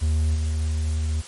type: tone with level steps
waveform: triangle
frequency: 77.78 Hz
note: D#2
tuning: in tune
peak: -16 / -19 dBFS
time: 0.01-1.22 s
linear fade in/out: 20 ms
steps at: 0.34 s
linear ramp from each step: 20 ms
effects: white hiss -41 dBFS RMS until 1.27 s + MP3 48 kbps